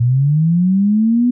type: linear sweep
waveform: sine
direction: up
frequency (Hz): 116 to 248.9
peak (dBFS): -10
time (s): 0-1.31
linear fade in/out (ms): 10
effects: none